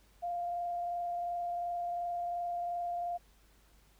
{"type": "tone with frequency modulation", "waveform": "sine", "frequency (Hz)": 698.5, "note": "F5", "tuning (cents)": 0, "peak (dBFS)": -33, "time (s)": [0.22, 3.18], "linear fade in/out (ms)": 20, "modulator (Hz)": 22.8, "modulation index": 0.33, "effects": ["added 50 Hz sine -63 dBFS peak until 3.99 s", "pink hiss -67 dBFS RMS until 3.99 s"]}